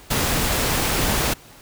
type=noise; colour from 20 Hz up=pink; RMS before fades=-21 dBFS; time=0.1-1.34 s; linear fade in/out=10 ms; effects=pink hiss -46 dBFS RMS until 1.61 s